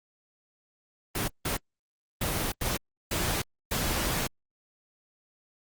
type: noise bursts at uneven times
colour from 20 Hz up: pink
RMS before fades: -29 dBFS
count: 6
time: 1.15-1.28 / 1.45-1.57 / 2.21-2.52 / 2.61-2.77 / 3.11-3.42 / 3.71-4.27 s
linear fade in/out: 5 ms
effects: Opus 24 kbps